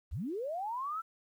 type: linear sweep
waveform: sine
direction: up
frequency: 43.65 to 1358 Hz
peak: -34 dBFS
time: 0.11-1.02 s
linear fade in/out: 20 ms
effects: 11-bit